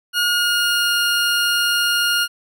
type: tone with pitch glide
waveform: 20% pulse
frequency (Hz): 1434 to 1419.2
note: F6 to F6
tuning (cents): +45 to +27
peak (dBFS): -11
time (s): 0.13-2.28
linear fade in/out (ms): 50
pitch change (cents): -18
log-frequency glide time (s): 0.28-0.93
effects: none